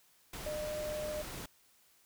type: tone in noise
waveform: sine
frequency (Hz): 606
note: D#5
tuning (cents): -46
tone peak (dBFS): -36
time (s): 0.46-1.22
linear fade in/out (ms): 5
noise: pink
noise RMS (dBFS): -44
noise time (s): 0.33-1.46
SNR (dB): +5
effects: white hiss -67 dBFS RMS until 2.05 s